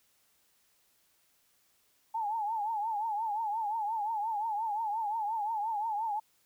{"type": "tone with vibrato", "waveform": "sine", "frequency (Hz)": 865, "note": "A5", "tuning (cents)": -30, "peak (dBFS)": -30, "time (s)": [2.14, 6.2], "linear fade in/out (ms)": 10, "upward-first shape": "triangle", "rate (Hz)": 5.7, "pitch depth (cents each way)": 130, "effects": ["white hiss -70 dBFS RMS until 6.45 s"]}